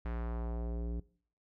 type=tone with low-pass filter sweep; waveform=square; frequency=58.27 Hz; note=A#1; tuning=in tune; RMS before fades=-37 dBFS; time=0.05-1 s; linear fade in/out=5 ms; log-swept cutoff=1900 to 330 Hz; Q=1.2; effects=noise-tail reverb RT60 0.5 s tail -21 dB re dry